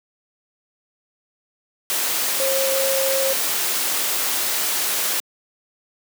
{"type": "tone in noise", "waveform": "sine", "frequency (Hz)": 537, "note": "C5", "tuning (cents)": 45, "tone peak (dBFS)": -20, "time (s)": [2.4, 3.33], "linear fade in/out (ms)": 0, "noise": "white", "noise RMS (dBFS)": -22, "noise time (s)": [1.9, 5.2], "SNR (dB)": -1, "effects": ["high-pass 300 Hz 12 dB/octave"]}